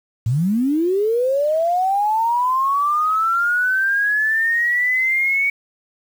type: linear sweep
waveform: sine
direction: up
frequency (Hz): 104.4 to 2247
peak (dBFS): -15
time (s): 0.26-5.5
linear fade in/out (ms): 5
effects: 7-bit